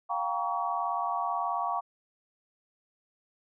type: chord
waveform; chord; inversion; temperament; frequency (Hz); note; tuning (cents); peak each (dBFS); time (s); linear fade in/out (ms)
sine; G half-diminished seventh; third; just; 705.6 / 784 / 940.8 / 1128.9; F5 / G5 / Bb5 / Db6; +18 / 0 / +16 / +31; -33 / -35 / -34 / -32; 0.09-1.81; 20
effects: none